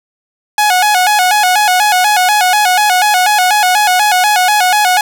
sawtooth tone with vibrato, 784 Hz, G5, in tune, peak -4 dBFS, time 0.58-5.01 s, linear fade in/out 2 ms, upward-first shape square, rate 4.1 Hz, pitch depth 120 cents each way, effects none

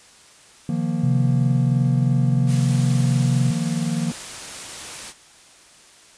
triangle chord, Eb suspended second, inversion none, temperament just, 155.56 / 175.01 / 233.3 Hz, Eb3 / F3 / Bb3, 0 / +4 / +2 cents, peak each -23 dBFS, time 0.69-4.12 s, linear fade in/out 2 ms
sine tone with pitch glide, 132.4 to 131.26 Hz, C3 to C3, +21 to +6 cents, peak -17 dBFS, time 1.03-3.51 s, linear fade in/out 10 ms, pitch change -15 cents, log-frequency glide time 2.39-2.81 s
white noise, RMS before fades -34 dBFS, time 2.46-5.14 s, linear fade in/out 50 ms
effects white hiss -49 dBFS RMS until 6.17 s + resampled to 22050 Hz

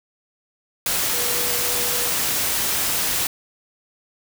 sine tone in noise, 485.4 Hz, B4, 30 cents flat, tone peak -32 dBFS, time 1.13-2.1 s, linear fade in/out 2 ms, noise white, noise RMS -22 dBFS, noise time 0.86-3.27 s, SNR -13 dB, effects none

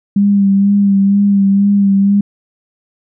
sine tone with vibrato, 199.2 Hz, G3, 28 cents sharp, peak -7 dBFS, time 0.16-2.21 s, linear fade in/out 5 ms, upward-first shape sine, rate 2.1 Hz, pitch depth 28 cents each way, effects none

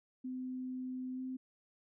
sine tone with pitch glide, 255.8 to 258.5 Hz, C4 to C4, -39 to -21 cents, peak -38 dBFS, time 0.24-1.37 s, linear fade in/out 10 ms, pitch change +18 cents, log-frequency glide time 1.15-1.2 s, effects none

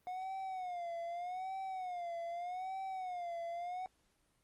triangle tone with vibrato, 722 Hz, F#5, 43 cents flat, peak -37 dBFS, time 0.07-3.86 s, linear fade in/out 0 ms, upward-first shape sine, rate 0.82 Hz, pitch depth 110 cents each way, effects pink hiss -75 dBFS RMS until 4.43 s + Opus 32 kbps

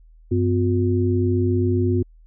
sine tone cluster, 96.9 / 251.7 / 359.2 Hz, G2 / B3 / F4, -20 / +33 / +49 cents, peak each -19 / -23 / -22 dBFS, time 0.31-2.03 s, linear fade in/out 10 ms, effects added 40 Hz sine -46 dBFS peak until 2.26 s

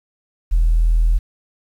sine tone, 40.84 Hz, E1, 15 cents flat, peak -10 dBFS, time 0.51-1.19 s, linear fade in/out 20 ms, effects tanh soft clip ceiling -8 dBFS + 8-bit

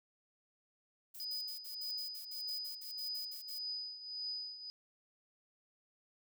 violet noise bursts, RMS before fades -50 dBFS, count 15, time 1.14-3.588 s, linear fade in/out 10 ms, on 110 ms, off 57 ms
sine tone with tremolo, 4978 Hz, D#8, in tune, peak -37 dBFS, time 1.2-4.7 s, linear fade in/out 0 ms, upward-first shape triangle, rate 1.7 Hz, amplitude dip 75%
effects none

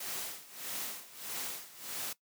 white noise with tremolo, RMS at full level -38 dBFS, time 0-2.13 s, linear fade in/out 5 ms, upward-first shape sine, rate 1.6 Hz, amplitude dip 85%, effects noise-tail reverb RT60 0.1 s tail -18 dB re dry + high-pass 150 Hz 12 dB/octave

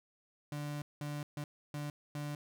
35% pulse tone bursts at uneven times, 146.9 Hz, D3, 1 cent sharp, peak -36 dBFS, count 5, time 0.52-0.82 / 1.01-1.23 / 1.37-1.44 / 1.74-1.9 / 2.15-2.35 s, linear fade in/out 2 ms, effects none

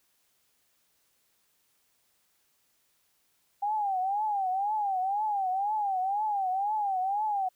sine tone with vibrato, 798 Hz, G5, 31 cents sharp, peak -26 dBFS, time 3.62-7.49 s, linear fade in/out 10 ms, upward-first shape triangle, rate 2 Hz, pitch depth 160 cents each way, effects white hiss -71 dBFS RMS until 7.55 s

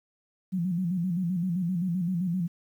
sine tone with vibrato, 177.9 Hz, F3, 32 cents sharp, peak -25 dBFS, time 0.52-2.48 s, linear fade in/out 20 ms, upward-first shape square, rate 7.7 Hz, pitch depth 86 cents each way, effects 10-bit

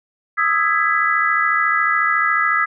sine chord, E major seventh, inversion third, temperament equal with one note detuned, 1244.5 / 1318.5 / 1661.2 / 1990.4 Hz, D#6 / E6 / G#6 / B6, 0 / 0 / 0 / +13 cents, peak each -20 dBFS, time 0.37-2.66 s, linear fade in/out 20 ms, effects none

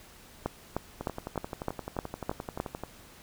two click trains, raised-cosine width 1 ms, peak -15 / -21 dBFS, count 8 / 22, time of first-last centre 0.46-2.601 / 1.01-2.836 s, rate 3.27 / 11.5 Hz, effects pink hiss -53 dBFS RMS until 3.22 s

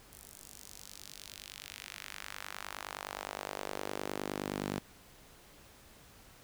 sawtooth tone with high-pass filter sweep, 49.68 Hz, G1, 24 cents sharp, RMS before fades -43 dBFS, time 0.12-4.79 s, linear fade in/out 0 ms, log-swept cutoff 9900 to 200 Hz, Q 1.2, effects pink hiss -58 dBFS RMS until 6.43 s

